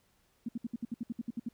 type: tone bursts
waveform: sine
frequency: 233.1 Hz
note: A#3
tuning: in tune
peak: -32 dBFS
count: 12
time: 0.46-1.488 s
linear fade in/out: 5 ms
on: 27 ms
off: 64 ms
effects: pink hiss -71 dBFS RMS until 1.53 s